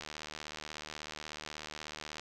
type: click train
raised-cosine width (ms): 0.2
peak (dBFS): -24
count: 168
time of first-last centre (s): 0.01-2.196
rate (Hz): 76.4
effects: none